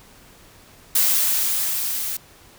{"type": "noise with level ramp", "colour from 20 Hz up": "blue", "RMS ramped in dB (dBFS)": [-17, -27], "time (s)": [0.95, 2.17], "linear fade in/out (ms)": 5, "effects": ["pink hiss -49 dBFS RMS until 2.58 s"]}